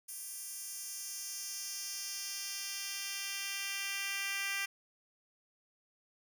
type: tone with high-pass filter sweep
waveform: 10% pulse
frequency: 394.9 Hz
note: G4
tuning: 13 cents sharp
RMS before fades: -40 dBFS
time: 0.08-4.66 s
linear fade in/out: 10 ms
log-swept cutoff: 9200 to 2200 Hz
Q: 1.4
effects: none